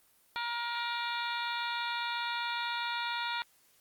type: harmonic tone with a mistuned harmonic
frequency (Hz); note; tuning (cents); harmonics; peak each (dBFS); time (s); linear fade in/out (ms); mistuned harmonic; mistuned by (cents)
472.6; A#4; +24; 2 / 3 / 4 / 5 / 6 / 7 / 8 / 9; -36 / -38 / -43 / -41 / -47 / -43 / -43 / -45; 0.36-3.42; 0; 7; +80
effects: white hiss -66 dBFS RMS until 3.8 s + Opus 32 kbps